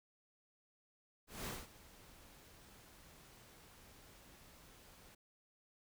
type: noise with ADSR envelope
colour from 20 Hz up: pink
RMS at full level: -43 dBFS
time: 1.27-5.15 s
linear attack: 200 ms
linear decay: 200 ms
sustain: -18 dB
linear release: 7 ms
effects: none